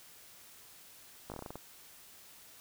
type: slowing click train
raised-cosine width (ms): 1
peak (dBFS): -28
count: 9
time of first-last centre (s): 1.3-1.556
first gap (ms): 18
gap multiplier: 1.16
effects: white hiss -56 dBFS RMS until 2.6 s